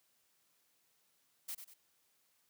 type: noise with echo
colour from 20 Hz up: blue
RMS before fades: -42 dBFS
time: 1.48-1.55 s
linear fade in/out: 10 ms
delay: 96 ms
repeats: 2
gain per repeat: -8 dB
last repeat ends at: 1.742 s
effects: white hiss -75 dBFS RMS until 2.49 s + high-pass 100 Hz 12 dB/octave